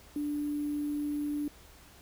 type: tone with sample-and-hold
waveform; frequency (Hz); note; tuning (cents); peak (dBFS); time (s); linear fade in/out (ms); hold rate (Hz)
sine; 293.7; D4; 0; -30; 0.16-1.48; 2; 11025
effects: added 64 Hz sine -58 dBFS peak until 2.01 s + pink hiss -56 dBFS RMS until 2.01 s